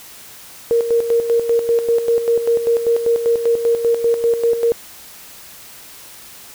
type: tone with tremolo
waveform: sine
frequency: 466.2 Hz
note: A#4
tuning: in tune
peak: -11 dBFS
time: 0.71-4.72 s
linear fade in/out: 0 ms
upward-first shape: square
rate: 5.1 Hz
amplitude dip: 60%
effects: white hiss -39 dBFS RMS until 6.54 s